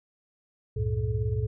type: tone cluster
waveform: sine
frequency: 68.7 / 96.9 / 114.5 / 429.7 Hz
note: C#2 / G2 / A#2 / A4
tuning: -15 / -20 / -31 / -41 cents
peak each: -32 / -30 / -28 / -35 dBFS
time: 0.76-1.47 s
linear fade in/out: 10 ms
effects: none